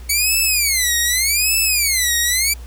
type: tone with vibrato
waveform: 10% pulse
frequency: 2223 Hz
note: C#7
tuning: 4 cents sharp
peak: -6 dBFS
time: 0.09-2.54 s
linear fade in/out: 10 ms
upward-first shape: sine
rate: 0.84 Hz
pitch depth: 290 cents each way
effects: added 60 Hz sine -31 dBFS peak until 2.66 s + pink hiss -46 dBFS RMS until 2.66 s